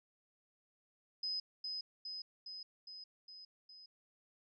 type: tone with echo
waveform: sine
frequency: 5040 Hz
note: D#8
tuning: 21 cents sharp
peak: -36 dBFS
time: 1.23-1.4 s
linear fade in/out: 5 ms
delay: 410 ms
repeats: 6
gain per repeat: -3 dB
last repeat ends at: 3.86 s
effects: none